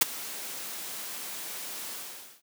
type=noise with ADSR envelope; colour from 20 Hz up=white; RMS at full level=-17 dBFS; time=0.01-2.42 s; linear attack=9 ms; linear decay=15 ms; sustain=-21 dB; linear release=510 ms; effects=high-pass 200 Hz 12 dB/octave